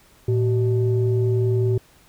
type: tone pair together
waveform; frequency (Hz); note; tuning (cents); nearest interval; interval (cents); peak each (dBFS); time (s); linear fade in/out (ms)
sine; 113.12 / 380.5; A2 / F#4; +48 / +48; octave + major sixth; 2100; -17 / -21; 0.28-1.78; 5
effects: tanh soft clip ceiling -11 dBFS + pink hiss -54 dBFS RMS until 2.08 s